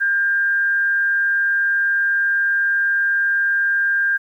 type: tone with frequency modulation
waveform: sine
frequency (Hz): 1600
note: G6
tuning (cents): +35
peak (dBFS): -15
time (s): 0-4.18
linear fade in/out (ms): 20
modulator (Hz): 146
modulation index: 0.26
effects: 9-bit